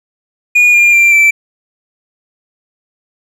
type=tone with pitch steps; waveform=triangle; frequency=2443 / 2405 / 2368 / 2331 Hz; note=D#7 / D7 / D7 / D7; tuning=-32 / +41 / +14 / -14 cents; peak=-3 dBFS; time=0.55-1.31 s; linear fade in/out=10 ms; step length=190 ms; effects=none